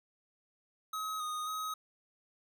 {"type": "tone with pitch steps", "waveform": "square", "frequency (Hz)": [1273, 1239, 1266], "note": ["D#6", "D#6", "D#6"], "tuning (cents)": [39, -8, 30], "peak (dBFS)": -36, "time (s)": [0.93, 1.74], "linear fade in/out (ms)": 5, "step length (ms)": 270, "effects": []}